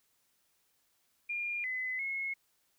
sine tone with pitch steps, 2410 / 2023 / 2173 Hz, D7 / B6 / C#7, +44 / +41 / -35 cents, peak -33 dBFS, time 1.29-2.34 s, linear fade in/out 10 ms, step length 350 ms, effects white hiss -74 dBFS RMS until 2.78 s

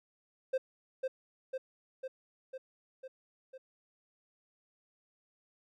triangle tone with echo, 523.3 Hz, C5, in tune, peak -26 dBFS, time 0.53-0.58 s, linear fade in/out 10 ms, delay 500 ms, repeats 6, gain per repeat -3 dB, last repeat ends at 3.58 s, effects none

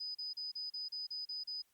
sine tone bursts, 4988 Hz, D#8, 3 cents sharp, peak -39 dBFS, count 9, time 0-1.622 s, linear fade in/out 10 ms, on 150 ms, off 34 ms, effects white hiss -75 dBFS RMS until 1.73 s + Opus 48 kbps

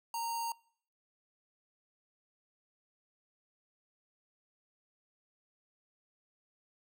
square tone with notch filter, 926 Hz, A#5, 12 cents flat, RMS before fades -37 dBFS, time 0.14-0.52 s, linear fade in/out 2 ms, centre 1900 Hz, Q 0.53, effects noise-tail reverb RT60 0.6 s tail -24 dB re dry

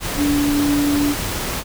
sine tone in noise, 289.1 Hz, D4, 27 cents flat, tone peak -15 dBFS, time 0.16-1.15 s, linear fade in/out 50 ms, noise pink, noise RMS -24 dBFS, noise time 0-1.64 s, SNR +6 dB, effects none

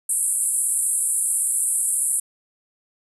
white band-pass noise, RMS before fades -22 dBFS, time 0.09-2.2 s, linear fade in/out 5 ms, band 8100 to 11000 Hz, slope 96 dB/octave, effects none

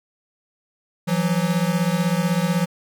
square beating tone pair, 166.9 / 182.9 Hz, E3 / F#3, +22 / -20 cents, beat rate 16 Hz, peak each -22 dBFS, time 1.07-2.66 s, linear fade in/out 20 ms, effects none

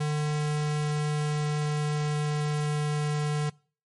square tone with pitch glide, 150 to 149.14 Hz, D3 to D3, +37 to +27 cents, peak -26 dBFS, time 0-3.5 s, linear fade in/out 10 ms, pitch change -10 cents, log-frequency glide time 0.15-3.14 s, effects noise-tail reverb RT60 0.4 s tail -23 dB re dry + MP3 48 kbps

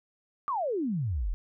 sine exponential sweep, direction down, 1215 to 36.71 Hz, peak -27 dBFS, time 0.48-1.34 s, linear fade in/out 0 ms, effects none

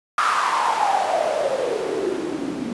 white noise with band-pass filter sweep, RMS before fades -22 dBFS, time 0.18-2.73 s, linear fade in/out 2 ms, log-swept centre 1300 to 240 Hz, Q 7.3, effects resampled to 24000 Hz

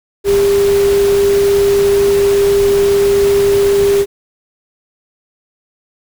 sine tone in noise, 400 Hz, G4, 35 cents sharp, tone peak -8 dBFS, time 0.24-4.06 s, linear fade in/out 50 ms, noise pink, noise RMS -23 dBFS, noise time 0.24-4.06 s, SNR +12 dB, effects none

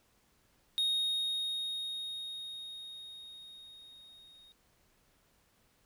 triangle tone with level ramp, 3729 Hz, A#7, in tune, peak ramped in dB -26 to -55 dBFS, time 0.78-4.52 s, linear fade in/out 0 ms, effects pink hiss -70 dBFS RMS until 5.85 s

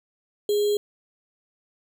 sine tone with sample-and-hold, 414 Hz, G#4, 5 cents flat, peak -19 dBFS, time 0.49-0.77 s, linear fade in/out 2 ms, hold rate 3675 Hz, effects none

